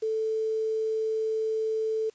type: tone with quantisation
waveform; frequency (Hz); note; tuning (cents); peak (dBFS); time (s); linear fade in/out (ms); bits
sine; 440; A4; 0; -25; 0.02-2.1; 10; 8
effects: white hiss -62 dBFS RMS until 2.14 s + resampled to 16000 Hz